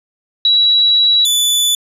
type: tone pair in turn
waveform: sine / sawtooth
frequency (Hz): 3904 / 3478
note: B7 / A7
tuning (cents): -21 / -21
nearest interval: major second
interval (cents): 200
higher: first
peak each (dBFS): -8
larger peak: neither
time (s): 0.45-1.25 / 1.25-1.75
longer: first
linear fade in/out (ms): 2
effects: resampled to 32000 Hz